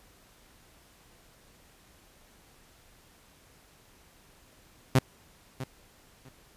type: tone with echo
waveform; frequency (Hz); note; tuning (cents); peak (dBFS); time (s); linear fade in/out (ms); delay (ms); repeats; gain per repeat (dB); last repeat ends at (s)
sawtooth; 130.81; C3; 0; -14; 4.95-4.99; 5; 650; 2; -15; 6.29
effects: pink hiss -59 dBFS RMS until 6.56 s + resampled to 32000 Hz